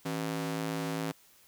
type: ring-modulated tone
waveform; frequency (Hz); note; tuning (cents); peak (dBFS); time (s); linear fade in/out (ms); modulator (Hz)
sawtooth; 217.5; A3; -20; -25; 0.05-1.12; 10; 55
effects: white hiss -61 dBFS RMS until 1.47 s